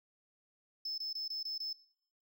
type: tone bursts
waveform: triangle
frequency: 5250 Hz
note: E8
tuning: 8 cents flat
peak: -35 dBFS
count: 6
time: 0.85-1.73 s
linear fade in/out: 5 ms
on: 130 ms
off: 20 ms
effects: noise-tail reverb RT60 0.7 s tail -22 dB re dry